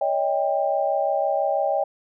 sine tone cluster, 566 / 632 / 793 Hz, C#5 / D#5 / G5, +36 / +27 / +20 cents, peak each -24 dBFS, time 0.01-1.84 s, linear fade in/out 5 ms, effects none

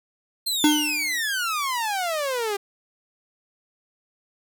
sawtooth exponential sweep, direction down, 4242 to 392 Hz, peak -20 dBFS, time 0.46-2.57 s, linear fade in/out 10 ms
square tone with exponential decay, 300 Hz, D4, 37 cents sharp, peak -14 dBFS, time 0.64-1.2 s, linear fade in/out 2 ms, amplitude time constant 120 ms
effects none

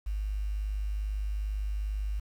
sine tone with quantisation, 51.2 Hz, G#1, 24 cents flat, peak -29 dBFS, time 0.06-2.2 s, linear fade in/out 10 ms, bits 9, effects none

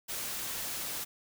white noise, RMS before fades -37 dBFS, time 0.08-1.05 s, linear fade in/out 20 ms, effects none

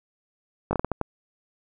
slowing click train, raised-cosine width 1 ms, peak -10 dBFS, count 7, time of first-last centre 0.71-1.013 s, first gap 20 ms, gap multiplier 1.37, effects none

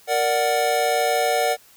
square chord, Bb augmented, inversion none, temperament equal, 466.2 / 587.3 / 740 Hz, Bb4 / D5 / F#5, 0 / 0 / 0 cents, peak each -25 / -24 / -22 dBFS, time 0.07-1.57 s, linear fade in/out 50 ms, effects white hiss -52 dBFS RMS until 1.76 s

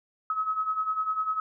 sine beating tone pair, 1273 / 1283 Hz, D#6 / E6, +39 / -47 cents, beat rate 10 Hz, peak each -32 / -27 dBFS, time 0.3-1.4 s, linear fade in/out 2 ms, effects none

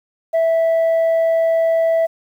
sine tone, 657 Hz, E5, 6 cents flat, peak -10 dBFS, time 0.33-2.07 s, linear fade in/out 20 ms, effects tanh soft clip ceiling -12 dBFS + 8-bit

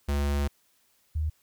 square / sine tone pair in turn, 71.3 / 77.36 Hz, C#2 / D#2, +49 / -9 cents, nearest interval minor second, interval 142 cents, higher second, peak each -25 / -25 dBFS, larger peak neither, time 0.08-0.48 / 1.15-1.3 s, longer first, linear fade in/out 10 ms, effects white hiss -67 dBFS RMS until 1.42 s

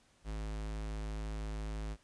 square tone, 53 Hz, G#1, 36 cents sharp, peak -38 dBFS, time 0.24-1.97 s, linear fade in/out 50 ms, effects pink hiss -68 dBFS RMS until 2.03 s + resampled to 22050 Hz

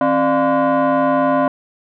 sine tone with frequency modulation, 163.6 Hz, E3, 13 cents flat, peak -11 dBFS, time 0.01-1.48 s, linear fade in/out 2 ms, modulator 431 Hz, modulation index 2.2, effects tanh soft clip ceiling -9 dBFS

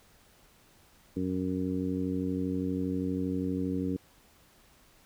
harmonic tone, 92.5 Hz, F#2, in tune, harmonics 1 / 2 / 3 / 4 / 5, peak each -38 / -34 / -31 / -40 / -39 dBFS, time 1.16-3.97 s, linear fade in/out 10 ms, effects pink hiss -61 dBFS RMS until 5.05 s

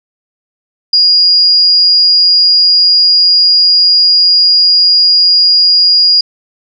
sine tone, 4861 Hz, D#8, 41 cents flat, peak -4 dBFS, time 0.93-6.21 s, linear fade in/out 5 ms, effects none

